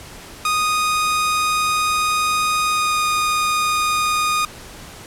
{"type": "tone with pitch glide", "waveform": "sawtooth", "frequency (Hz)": [1240, 1230.7], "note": ["D#6", "D#6"], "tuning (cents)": [-6, -19], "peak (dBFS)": -13, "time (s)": [0.45, 4.45], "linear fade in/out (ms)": 2, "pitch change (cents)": -13, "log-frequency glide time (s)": [2.63, 3.02], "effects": ["pink hiss -38 dBFS RMS until 5.06 s", "low-pass 12000 Hz 12 dB/octave"]}